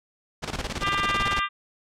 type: noise with tremolo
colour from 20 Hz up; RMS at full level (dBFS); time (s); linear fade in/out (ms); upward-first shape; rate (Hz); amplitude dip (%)
pink; -28; 0.42-1.41; 20; square; 18; 75
type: harmonic tone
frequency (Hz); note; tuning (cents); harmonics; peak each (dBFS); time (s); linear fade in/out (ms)
398; G4; +26; 3 / 4 / 5 / 6 / 7 / 8 / 9; -25 / -32 / -31 / -36 / -32 / -37 / -36; 0.8-1.49; 50
effects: low-pass 6000 Hz 12 dB/octave